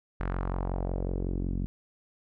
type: tone with low-pass filter sweep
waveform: sawtooth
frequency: 45.43 Hz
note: F#1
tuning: 31 cents flat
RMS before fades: -31 dBFS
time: 0.2-1.66 s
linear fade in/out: 0 ms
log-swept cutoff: 1700 to 220 Hz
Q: 1.9
effects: none